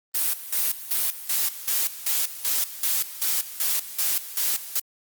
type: noise with tremolo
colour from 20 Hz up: blue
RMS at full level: -23 dBFS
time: 0.14-4.8 s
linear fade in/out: 10 ms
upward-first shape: square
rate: 2.6 Hz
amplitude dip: 80%
effects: Opus 32 kbps